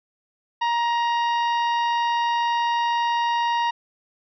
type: harmonic tone with a mistuned harmonic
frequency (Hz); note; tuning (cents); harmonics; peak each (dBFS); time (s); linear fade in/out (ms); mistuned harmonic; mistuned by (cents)
942; A#5; +18; 1 / 2 / 3 / 4 / 5 / 6; -20 / -30 / -33 / -37 / -45 / -46; 0.61-3.71; 10; 6; -18
effects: none